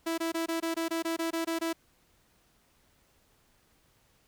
sawtooth tone bursts, 329.6 Hz, E4, in tune, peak -25 dBFS, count 12, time 0.06-1.731 s, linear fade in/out 10 ms, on 120 ms, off 21 ms, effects pink hiss -67 dBFS RMS until 4.27 s

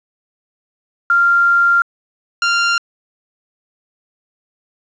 sine / sawtooth tone pair in turn, 1390 / 1390 Hz, F6 / F6, -9 / -9 cents, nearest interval unison, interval 0 cents, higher neither, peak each -9 dBFS, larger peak neither, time 1.1-1.82 / 2.42-2.78 s, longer first, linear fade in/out 2 ms, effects resampled to 16000 Hz + 7-bit

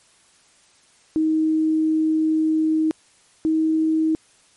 sine tone pair in turn, 315 / 317.2 Hz, D#4 / D#4, +21 / +33 cents, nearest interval unison, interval 12 cents, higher second, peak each -16 dBFS, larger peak neither, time 1.16-2.91 / 3.45-4.15 s, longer first, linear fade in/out 0 ms, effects white hiss -56 dBFS RMS until 4.56 s + MP3 48 kbps

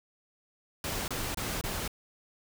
pink noise bursts, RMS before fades -34 dBFS, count 4, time 0.84-1.878 s, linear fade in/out 2 ms, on 240 ms, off 26 ms, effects none

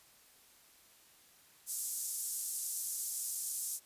pink band-pass noise, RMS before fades -39 dBFS, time 1.66-3.8 s, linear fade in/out 50 ms, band 7100 to 13000 Hz, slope 24 dB/octave, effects white hiss -63 dBFS RMS until 3.85 s + resampled to 32000 Hz

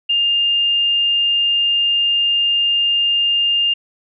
sine tone, 2810 Hz, F7, 10 cents sharp, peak -13 dBFS, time 0.09-3.74 s, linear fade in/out 10 ms, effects none

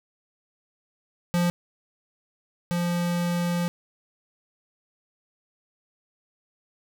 square tone pair in turn, 174.61 / 173.95 Hz, F3 / F3, 0 / -7 cents, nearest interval unison, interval 7 cents, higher first, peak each -21 / -24 dBFS, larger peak first, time 1.34-1.5 / 2.71-3.68 s, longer second, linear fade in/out 0 ms, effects none

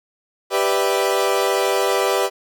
30% pulse chord, E minor seventh, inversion first, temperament equal, 392 / 493.9 / 587.3 / 659.3 Hz, G4 / B4 / D5 / E5, 0 / 0 / 0 / 0 cents, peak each -18 / -19 / -21 / -23 dBFS, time 0.5-2.3 s, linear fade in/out 50 ms, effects none

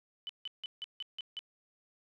sine tone bursts, 3000 Hz, F#7, 23 cents sharp, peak -37 dBFS, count 7, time 0.27-1.391 s, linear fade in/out 0 ms, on 23 ms, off 160 ms, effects none

